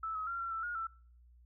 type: tone with pitch steps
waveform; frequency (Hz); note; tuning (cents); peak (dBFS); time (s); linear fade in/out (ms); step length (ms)
sine; 1314 / 1274 / 1377 / 1363 / 1329 / 1432 / 1334; E6 / D#6 / F6 / F6 / E6 / F6 / E6; -6 / +41 / -25 / -43 / +14 / +43 / +20; -35; 0.03-0.87; 5; 120
effects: noise-tail reverb RT60 0.6 s tail -26 dB re dry + added 60 Hz sine -58 dBFS peak until 1.45 s